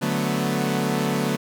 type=chord; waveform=sawtooth; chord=B minor seventh; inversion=first; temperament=equal; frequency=146.83 / 185 / 220 / 246.9 Hz; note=D3 / F#3 / A3 / B3; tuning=0 / 0 / 0 / 0 cents; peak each=-23 dBFS; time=0.01-1.37 s; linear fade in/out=20 ms; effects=none